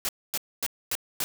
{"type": "noise bursts", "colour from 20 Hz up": "white", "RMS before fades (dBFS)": -28, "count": 5, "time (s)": [0.05, 1.24], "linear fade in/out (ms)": 0, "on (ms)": 38, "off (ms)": 250, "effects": []}